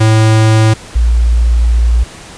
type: tone pair in turn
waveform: square / sine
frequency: 110 / 58.27 Hz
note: A2 / A#1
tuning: 0 / 0 cents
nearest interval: major seventh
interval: 1100 cents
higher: first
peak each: -6 dBFS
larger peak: neither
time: 0-0.74 / 0.95-2.04 s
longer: second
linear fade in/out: 10 ms
effects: pink hiss -32 dBFS RMS until 2.37 s + resampled to 22050 Hz